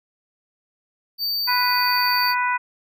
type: tone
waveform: square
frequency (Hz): 4600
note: D8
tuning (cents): -37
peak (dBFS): -22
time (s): 1.18-2.35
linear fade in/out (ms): 50
type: harmonic tone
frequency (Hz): 494.4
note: B4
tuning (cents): +2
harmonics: 2 / 3 / 4 / 5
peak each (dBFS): -21 / -25 / -27 / -29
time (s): 1.47-2.58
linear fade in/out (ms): 20
effects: none